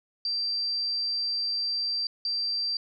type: tone bursts at uneven times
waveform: sine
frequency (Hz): 4699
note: D8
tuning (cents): 0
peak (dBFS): -26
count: 2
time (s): 0.25-2.07 / 2.25-2.77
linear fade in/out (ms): 2
effects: none